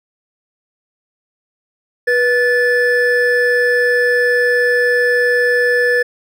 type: tone pair together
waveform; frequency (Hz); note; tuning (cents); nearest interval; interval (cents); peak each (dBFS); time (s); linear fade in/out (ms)
triangle; 488.6 / 1741.2; B4 / A6; -19 / -19; octave + minor seventh; 2200; -12; 2.07-6.03; 10
effects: none